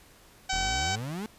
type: harmonic tone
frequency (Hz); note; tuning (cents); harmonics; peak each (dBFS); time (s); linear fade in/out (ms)
763; G5; -47; 1 / 2 / 3 / 4 / 5 / 6 / 7 / 8 / 9 / 10; -31 / -34 / -36 / -37 / -38 / -39 / -39 / -40 / -41 / -41; 0.49-0.96; 10
type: exponential sweep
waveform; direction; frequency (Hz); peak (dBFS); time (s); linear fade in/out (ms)
35% pulse; up; 36.71 to 224.8; -31; 0.53-1.26; 0
effects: pink hiss -56 dBFS RMS until 1.38 s + resampled to 32000 Hz